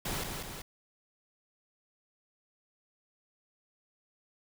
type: noise with echo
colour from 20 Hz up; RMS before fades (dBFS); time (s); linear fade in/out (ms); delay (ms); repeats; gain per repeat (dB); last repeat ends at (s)
pink; -35; 0.05-0.24; 5; 190; 2; -4; 0.62
effects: none